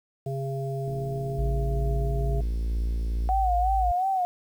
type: harmonic tone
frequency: 135.7 Hz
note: C#3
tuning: 36 cents flat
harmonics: 1 / 3 / 5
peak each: -29 / -34 / -36 dBFS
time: 0.26-2.41 s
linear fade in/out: 5 ms
type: click train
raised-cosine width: 3 ms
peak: -29 dBFS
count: 138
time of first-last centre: 0.88-3.275 s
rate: 57.2 Hz
type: tone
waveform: sine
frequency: 55 Hz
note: A1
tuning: in tune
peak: -24 dBFS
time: 1.38-3.92 s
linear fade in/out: 10 ms
type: tone with vibrato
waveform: sine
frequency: 740 Hz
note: F#5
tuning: in tune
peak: -22 dBFS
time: 3.29-4.25 s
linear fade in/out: 0 ms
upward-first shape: sine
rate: 2.8 Hz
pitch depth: 85 cents each way
effects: 9-bit